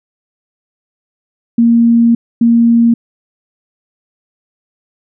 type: tone bursts at uneven times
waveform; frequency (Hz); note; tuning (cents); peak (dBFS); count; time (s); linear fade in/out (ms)
sine; 233.1; A#3; 0; -5; 2; 1.58-2.15 / 2.41-2.94; 5
effects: none